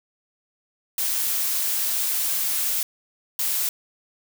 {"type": "noise bursts at uneven times", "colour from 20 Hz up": "blue", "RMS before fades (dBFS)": -24, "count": 2, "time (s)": [[0.98, 2.83], [3.39, 3.69]], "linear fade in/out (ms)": 2, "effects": []}